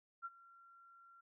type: tone with ADSR envelope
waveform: sine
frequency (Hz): 1371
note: F6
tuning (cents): -32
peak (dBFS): -40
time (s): 0.22-1.21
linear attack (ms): 33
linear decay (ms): 36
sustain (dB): -20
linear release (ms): 8
effects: none